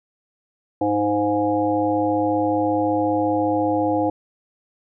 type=harmonic tone with a mistuned harmonic; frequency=103.83 Hz; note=G#2; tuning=in tune; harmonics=1 / 3 / 5 / 7 / 8; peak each=-32 / -21 / -23 / -25 / -25 dBFS; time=0.81-4.1 s; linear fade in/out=5 ms; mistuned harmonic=7; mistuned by=-26 cents; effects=none